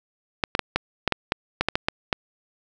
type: clicks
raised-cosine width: 0.3 ms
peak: -4 dBFS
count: 12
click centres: 0.438 / 0.551 / 0.593 / 0.76 / 1.077 / 1.123 / 1.321 / 1.61 / 1.686 / 1.755 / 1.885 / 2.128 s
effects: none